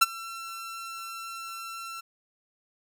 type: tone with ADSR envelope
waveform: sawtooth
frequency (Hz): 1349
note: E6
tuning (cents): +40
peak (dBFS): -10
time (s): 0.01-2.01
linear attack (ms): 12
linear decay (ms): 27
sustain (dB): -23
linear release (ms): 12
effects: none